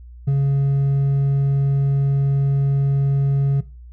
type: tone with hard clipping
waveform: sine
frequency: 138.59 Hz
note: C#3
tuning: in tune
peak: -15 dBFS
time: 0.27-3.61 s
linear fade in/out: 10 ms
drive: 2 dB
effects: noise-tail reverb RT60 0.3 s tail -18 dB re dry + added 60 Hz sine -37 dBFS peak until 3.92 s